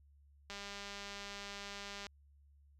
click train, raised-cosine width 0.2 ms, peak -29 dBFS, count 316, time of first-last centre 0.5-2.067 s, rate 201 Hz, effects added 71 Hz sine -62 dBFS peak until 2.79 s

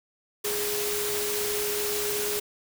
sine tone in noise, 415.3 Hz, G#4, in tune, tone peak -30 dBFS, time 0.44-2.4 s, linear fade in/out 10 ms, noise white, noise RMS -30 dBFS, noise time 0.44-2.4 s, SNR -3 dB, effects none

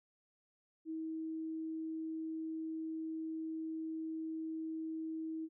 sine tone, 320 Hz, D#4, 49 cents sharp, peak -38 dBFS, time 0.85-5.49 s, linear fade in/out 50 ms, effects none

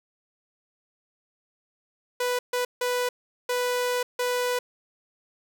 sawtooth tone bursts at uneven times, 493.9 Hz, B4, in tune, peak -20 dBFS, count 5, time 2.2-2.39 / 2.53-2.65 / 2.81-3.09 / 3.49-4.03 / 4.19-4.59 s, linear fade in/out 5 ms, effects none

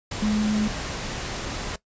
sine tone in noise, 212.6 Hz, G#3, 41 cents sharp, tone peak -20 dBFS, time 0.22-0.68 s, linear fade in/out 5 ms, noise pink, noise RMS -31 dBFS, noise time 0.11-1.76 s, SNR +8 dB, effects noise-tail reverb RT60 0.1 s tail -18 dB re dry + resampled to 16000 Hz

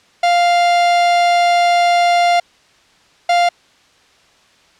45% pulse tone pair in turn, 698.5 / 698.5 Hz, F5 / F5, 0 / 0 cents, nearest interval unison, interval 0 cents, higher neither, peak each -10 dBFS, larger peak neither, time 0.23-2.4 / 3.29-3.49 s, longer first, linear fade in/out 5 ms, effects white hiss -51 dBFS RMS until 4.79 s + low-pass 5000 Hz 12 dB/octave

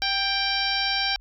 harmonic tone with a mistuned harmonic, 784 Hz, G5, in tune, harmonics 1 / 2 / 3 / 4 / 5 / 6 / 7, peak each -30 / -30 / -30 / -30 / -30 / -30 / -30 dBFS, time 0.02-1.16 s, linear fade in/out 0 ms, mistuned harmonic 2, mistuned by +21 cents, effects added 44 Hz sine -45 dBFS peak until 1.2 s

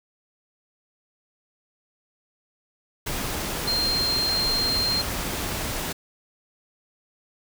sine tone in noise, 4186 Hz, C8, in tune, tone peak -22 dBFS, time 3.67-5.02 s, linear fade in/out 10 ms, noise pink, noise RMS -29 dBFS, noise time 3.06-5.93 s, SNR +4 dB, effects none

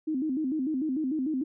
sine tone with vibrato, 284.7 Hz, C#4, 46 cents sharp, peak -26 dBFS, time 0.07-1.44 s, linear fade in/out 10 ms, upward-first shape square, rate 6.7 Hz, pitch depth 160 cents each way, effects none

